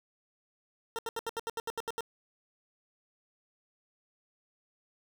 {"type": "tone bursts", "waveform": "20% pulse", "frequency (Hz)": 456.6, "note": "A#4", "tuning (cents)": -36, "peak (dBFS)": -28, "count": 11, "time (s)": [0.96, 2.007], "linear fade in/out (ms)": 0, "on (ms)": 27, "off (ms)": 75, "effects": []}